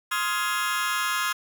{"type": "chord", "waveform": "sawtooth", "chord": "F minor seventh", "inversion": "second", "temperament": "just", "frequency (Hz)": [1047.7, 1257.2, 1396.9, 1676.3], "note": ["C6", "Eb6", "F6", "Ab6"], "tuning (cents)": [2, 18, 0, 16], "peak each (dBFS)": -26, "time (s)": [0.11, 1.33], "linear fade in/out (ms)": 10, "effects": []}